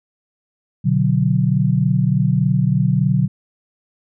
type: chord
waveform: sine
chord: B minor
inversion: none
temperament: equal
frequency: 123.47 / 146.83 / 185 Hz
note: B2 / D3 / F#3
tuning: 0 / 0 / 0 cents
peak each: -18 / -17 / -18 dBFS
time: 0.84-3.28 s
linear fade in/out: 20 ms
effects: none